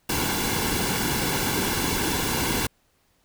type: noise with comb filter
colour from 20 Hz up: pink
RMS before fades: -25 dBFS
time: 0.09-2.67 s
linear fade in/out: 5 ms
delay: 1.6 ms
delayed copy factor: -0.6
effects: pink hiss -66 dBFS RMS until 3.24 s